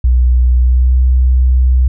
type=tone with pitch glide; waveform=sine; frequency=61.74 to 63.4 Hz; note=B1 to B1; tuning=0 to +46 cents; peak=-6 dBFS; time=0.04-1.88 s; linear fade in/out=5 ms; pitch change=+46 cents; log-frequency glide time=0.59-0.96 s; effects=none